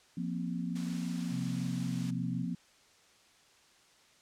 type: chord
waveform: sine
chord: F suspended fourth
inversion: none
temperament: equal with one note detuned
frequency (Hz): 174.61 / 236.1 / 261.6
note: F3 / Bb3 / C4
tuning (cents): 0 / +22 / 0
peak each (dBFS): -35 / -38 / -40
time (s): 0.17-2.55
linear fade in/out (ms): 5
type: noise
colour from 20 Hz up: white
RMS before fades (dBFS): -47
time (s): 0.75-2.11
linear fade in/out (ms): 10
type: tone with pitch glide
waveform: sine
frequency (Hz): 130.81 to 128.41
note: C3 to C3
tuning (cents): 0 to -32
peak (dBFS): -37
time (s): 1.29-2.47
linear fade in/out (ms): 50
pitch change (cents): -32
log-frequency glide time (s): 1.63-2.25
effects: white hiss -63 dBFS RMS until 4.21 s + low-pass 7000 Hz 12 dB/octave